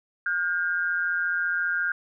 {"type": "tone pair together", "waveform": "sine", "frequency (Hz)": [1425.4, 1600], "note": ["F6", "G6"], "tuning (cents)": [35, 35], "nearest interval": "major second", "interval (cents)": 200, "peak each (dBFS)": -26, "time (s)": [0.26, 1.92], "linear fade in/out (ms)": 2, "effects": []}